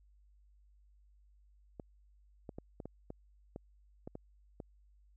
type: clicks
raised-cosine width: 2 ms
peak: -30 dBFS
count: 10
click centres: 1.798 / 2.492 / 2.585 / 2.802 / 2.856 / 3.104 / 3.561 / 4.075 / 4.154 / 4.602 s
effects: added 50 Hz sine -62 dBFS peak until 5.16 s